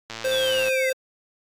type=click train; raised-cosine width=0.2 ms; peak=-16 dBFS; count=67; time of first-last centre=0.1-0.684 s; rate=113 Hz
type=tone; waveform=square; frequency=523.3 Hz; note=C5; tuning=in tune; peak=-22 dBFS; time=0.24-0.93 s; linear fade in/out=10 ms
type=linear sweep; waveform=sine; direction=down; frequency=3560 to 1975.5 Hz; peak=-25 dBFS; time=0.31-0.9 s; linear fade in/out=10 ms
effects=AAC 48 kbps